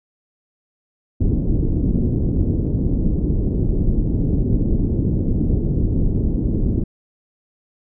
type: low-pass noise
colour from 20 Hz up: pink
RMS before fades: -18 dBFS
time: 1.2-6.84 s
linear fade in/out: 10 ms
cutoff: 340 Hz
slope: 24 dB/octave
effects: none